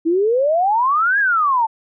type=exponential two-way sweep; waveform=sine; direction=up then down; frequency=316.2 to 1692 to 871 Hz; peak=-13 dBFS; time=0.05-1.67 s; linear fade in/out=20 ms; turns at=1.19 s; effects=none